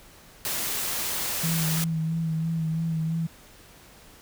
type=noise; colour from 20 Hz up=white; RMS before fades=-29 dBFS; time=0.45-1.84 s; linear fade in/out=0 ms
type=tone with vibrato; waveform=sine; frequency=162.1 Hz; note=E3; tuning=29 cents flat; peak=-24 dBFS; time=1.43-3.27 s; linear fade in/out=10 ms; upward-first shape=sine; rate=3 Hz; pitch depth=31 cents each way
effects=pink hiss -51 dBFS RMS until 4.21 s